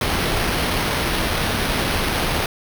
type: noise with sample-and-hold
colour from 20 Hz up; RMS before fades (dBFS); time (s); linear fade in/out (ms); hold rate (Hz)
pink; -21; 0.01-2.46; 2; 7350
effects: none